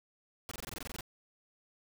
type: noise bursts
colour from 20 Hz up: pink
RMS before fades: -42 dBFS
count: 12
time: 0.49-1.008 s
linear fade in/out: 0 ms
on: 23 ms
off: 22 ms
effects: none